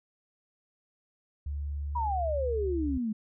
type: tone with pitch glide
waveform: sine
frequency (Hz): 72.1 to 71.19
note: D2 to C#2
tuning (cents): -31 to +47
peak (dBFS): -31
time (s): 1.46-2.98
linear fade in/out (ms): 5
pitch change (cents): -22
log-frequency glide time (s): 1.98-2.2
type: exponential sweep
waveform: sine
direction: down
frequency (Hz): 987.8 to 207.7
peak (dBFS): -28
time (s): 1.95-3.13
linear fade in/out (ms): 10
effects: none